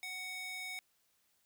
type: tone with high-pass filter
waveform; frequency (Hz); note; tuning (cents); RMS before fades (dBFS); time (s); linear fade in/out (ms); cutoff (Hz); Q
square; 744; F#5; +9; -43; 0.03-0.79; 0; 2000; 1.8
effects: white hiss -75 dBFS RMS until 1.45 s